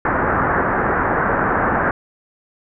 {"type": "low-pass noise", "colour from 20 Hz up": "white", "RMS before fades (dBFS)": -18, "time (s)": [0.05, 1.91], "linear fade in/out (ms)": 2, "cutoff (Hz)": 1700, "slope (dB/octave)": 48, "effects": []}